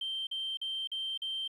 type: tone bursts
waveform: sine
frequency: 3136 Hz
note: G7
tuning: in tune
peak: -32 dBFS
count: 5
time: 0.01-1.478 s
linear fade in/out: 5 ms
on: 260 ms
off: 42 ms
effects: tanh soft clip ceiling -29 dBFS + 11-bit